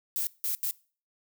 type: noise bursts at uneven times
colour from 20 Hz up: violet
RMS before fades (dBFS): -30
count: 3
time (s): 0.16-0.27 / 0.44-0.55 / 0.63-0.71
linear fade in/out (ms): 0
effects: noise-tail reverb RT60 0.4 s tail -22 dB re dry